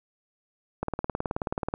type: click train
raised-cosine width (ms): 1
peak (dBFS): -14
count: 18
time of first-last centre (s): 0.83-1.739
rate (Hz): 18.7
effects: none